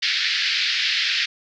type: band-pass noise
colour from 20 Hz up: white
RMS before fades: -22 dBFS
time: 0.02-1.26 s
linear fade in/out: 10 ms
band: 1600 to 4900 Hz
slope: 48 dB/octave
effects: none